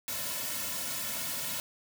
white noise with comb filter, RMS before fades -35 dBFS, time 0.08-1.6 s, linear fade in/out 0 ms, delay 2.5 ms, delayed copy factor -0.95, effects none

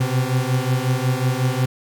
40% pulse beating tone pair, 125.4 / 130.9 Hz, B2 / C3, +27 / +1 cents, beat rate 5.5 Hz, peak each -20 dBFS, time 0-1.66 s, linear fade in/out 10 ms, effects none

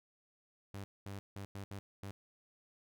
sawtooth tone bursts at uneven times, 99 Hz, G2, 18 cents sharp, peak -39 dBFS, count 6, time 0.74-0.84 / 1.06-1.19 / 1.36-1.45 / 1.55-1.64 / 1.71-1.79 / 2.03-2.11 s, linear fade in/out 0 ms, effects none

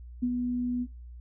sine tone with ADSR envelope, 246 Hz, B3, 7 cents flat, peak -23 dBFS, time 0.22-0.87 s, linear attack 13 ms, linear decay 56 ms, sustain -4 dB, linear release 51 ms, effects noise-tail reverb RT60 0.3 s tail -20 dB re dry + added 60 Hz sine -42 dBFS peak until 1.2 s

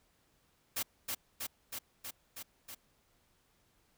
white noise with echo, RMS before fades -35 dBFS, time 0.76-0.83 s, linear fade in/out 10 ms, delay 320 ms, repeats 6, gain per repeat -2 dB, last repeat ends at 2.75 s, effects pink hiss -72 dBFS RMS until 3.97 s

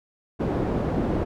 white low-pass noise, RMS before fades -25 dBFS, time 0.39-1.25 s, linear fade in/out 20 ms, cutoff 380 Hz, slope 12 dB/octave, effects none

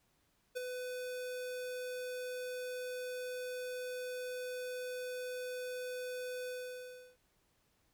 square tone with ADSR envelope, 501 Hz, B4, 25 cents sharp, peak -35 dBFS, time 0.55-7.17 s, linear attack 22 ms, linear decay 12 ms, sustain -5 dB, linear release 690 ms, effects pink hiss -75 dBFS RMS until 7.93 s

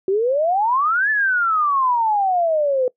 sine exponential two-way sweep, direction up then down, 370 to 1760 to 494.6 Hz, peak -15 dBFS, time 0.08-2.88 s, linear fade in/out 2 ms, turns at 1.1 s, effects noise-tail reverb RT60 0.1 s tail -22 dB re dry

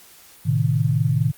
sine chord, A diminished, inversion none, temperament equal with one note detuned, 111.21 / 130.81 / 155.56 Hz, A2 / C3 / Eb3, +19 / 0 / 0 cents, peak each -21 dBFS, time 0.45-1.32 s, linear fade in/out 20 ms, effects white hiss -48 dBFS RMS until 1.37 s + Opus 48 kbps

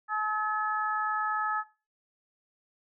harmonic tone, 428.3 Hz, A4, 47 cents flat, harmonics 2 / 3 / 4, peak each -33 / -30 / -32 dBFS, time 0.08-1.64 s, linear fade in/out 50 ms, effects noise-tail reverb RT60 0.3 s tail -17 dB re dry

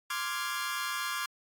sawtooth chord, D half-diminished seventh, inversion third, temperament equal, 1046.5 / 1174.7 / 1396.9 / 1661.2 Hz, C6 / D6 / F6 / Ab6, 0 / 0 / 0 / 0 cents, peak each -34 dBFS, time 0.1-1.26 s, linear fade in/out 5 ms, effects AAC 64 kbps

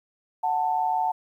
sine tone pair together, 740 / 886.4 Hz, F#5 / A5, 0 / +13 cents, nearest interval minor third, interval 313 cents, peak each -25 / -24 dBFS, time 0.43-1.12 s, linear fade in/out 10 ms, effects 10-bit

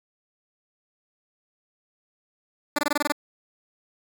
10% pulse tone bursts, 293.2 Hz, D4, 3 cents flat, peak -12 dBFS, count 8, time 2.76-3.122 s, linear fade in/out 5 ms, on 26 ms, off 22 ms, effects 9-bit

